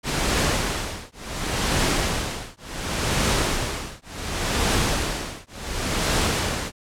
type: noise with tremolo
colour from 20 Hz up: pink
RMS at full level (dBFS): -20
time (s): 0.03-6.72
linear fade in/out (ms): 50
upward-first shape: triangle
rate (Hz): 0.69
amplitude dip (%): 100
effects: low-pass 9000 Hz 12 dB/octave